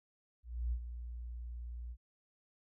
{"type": "tone with ADSR envelope", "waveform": "sine", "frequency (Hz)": 59.4, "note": "A#1", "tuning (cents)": 33, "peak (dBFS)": -31, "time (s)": [0.43, 1.97], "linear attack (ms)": 290, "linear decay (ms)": 71, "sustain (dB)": -10, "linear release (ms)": 57, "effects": []}